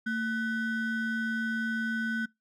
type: ring-modulated tone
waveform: triangle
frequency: 863 Hz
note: A5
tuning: 34 cents flat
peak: -23 dBFS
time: 0.06-2.26 s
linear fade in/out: 10 ms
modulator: 637 Hz
effects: noise-tail reverb RT60 0.2 s tail -25 dB re dry